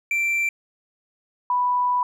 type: tone pair in turn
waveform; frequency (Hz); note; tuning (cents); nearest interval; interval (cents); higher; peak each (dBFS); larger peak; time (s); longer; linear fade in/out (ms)
triangle / sine; 2349 / 987.6; D7 / B5; 0 / 0; octave + minor third; 1500; first; -18; neither; 0.11-0.49 / 1.5-2.03; second; 2
effects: none